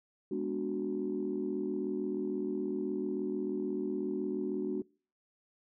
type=chord; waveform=sine; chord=G# half-diminished seventh; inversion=none; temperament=equal; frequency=207.7 / 246.9 / 293.7 / 370 Hz; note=G#3 / B3 / D4 / F#4; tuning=0 / 0 / 0 / 0 cents; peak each=-38 / -40 / -36 / -34 dBFS; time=0.31-4.82 s; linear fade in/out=5 ms; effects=noise-tail reverb RT60 0.4 s tail -25 dB re dry + tanh soft clip ceiling -23 dBFS